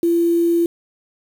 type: tone with quantisation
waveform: sine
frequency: 339.6 Hz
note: F4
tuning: 48 cents flat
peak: -13 dBFS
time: 0.03-0.66 s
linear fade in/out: 2 ms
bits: 6
effects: none